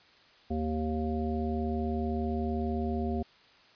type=harmonic tone; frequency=77.78 Hz; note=D#2; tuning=in tune; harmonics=1 / 3 / 5 / 7 / 9; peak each=-33 / -32 / -36 / -44 / -38 dBFS; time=0.5-3.23 s; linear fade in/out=10 ms; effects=white hiss -59 dBFS RMS until 3.75 s + resampled to 11025 Hz